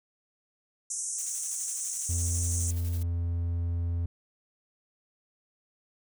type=band-pass noise; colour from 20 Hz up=pink; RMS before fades=-34 dBFS; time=0.9-2.71 s; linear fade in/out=5 ms; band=5900 to 9800 Hz; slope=96 dB/octave
type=noise with tremolo; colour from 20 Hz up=blue; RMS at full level=-44 dBFS; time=1.18-3.03 s; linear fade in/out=5 ms; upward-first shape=square; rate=12 Hz; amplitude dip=45%
type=tone; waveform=triangle; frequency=85.4 Hz; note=F2; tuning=38 cents flat; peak=-25 dBFS; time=2.09-4.06 s; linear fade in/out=5 ms
effects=none